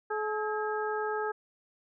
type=harmonic tone with a mistuned harmonic; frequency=427.3 Hz; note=G#4; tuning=49 cents sharp; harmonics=1 / 2 / 3 / 4; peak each=-32 / -35 / -37 / -38 dBFS; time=0.1-1.32 s; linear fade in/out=10 ms; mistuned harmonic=4; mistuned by=-89 cents; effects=none